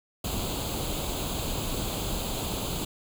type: noise with comb filter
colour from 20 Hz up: pink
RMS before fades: -31 dBFS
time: 0.24-2.85 s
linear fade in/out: 5 ms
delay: 0.27 ms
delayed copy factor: +0.75
effects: none